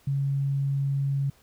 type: tone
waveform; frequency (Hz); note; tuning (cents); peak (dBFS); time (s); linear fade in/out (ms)
sine; 138.59; C#3; 0; -23; 0.07-1.3; 5
effects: pink hiss -60 dBFS RMS until 1.42 s